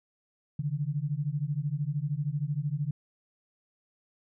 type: beating tone pair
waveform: sine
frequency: 139.9 / 152.9 Hz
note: C#3 / D#3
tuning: +16 / -30 cents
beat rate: 13 Hz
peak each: -31 dBFS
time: 0.59-2.91 s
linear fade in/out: 5 ms
effects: none